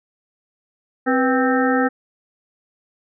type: harmonic tone with a mistuned harmonic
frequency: 261.6 Hz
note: C4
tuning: in tune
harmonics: 1 / 2 / 3 / 5 / 6 / 7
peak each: -18 / -21 / -23 / -25 / -26 / -26 dBFS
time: 1.06-1.89 s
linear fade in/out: 20 ms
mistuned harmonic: 2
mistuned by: -96 cents
effects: none